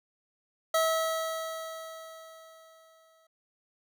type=tone with exponential decay; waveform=25% pulse; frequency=647 Hz; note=E5; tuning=32 cents flat; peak=-19 dBFS; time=0.74-3.27 s; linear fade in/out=5 ms; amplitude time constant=550 ms; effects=none